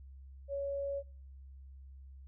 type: tone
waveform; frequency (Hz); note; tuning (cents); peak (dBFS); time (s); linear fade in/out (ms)
sine; 559; C#5; +14; -34; 0.48-1.03; 50
effects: noise-tail reverb RT60 0.5 s tail -23 dB re dry + added 67 Hz sine -49 dBFS peak until 2.27 s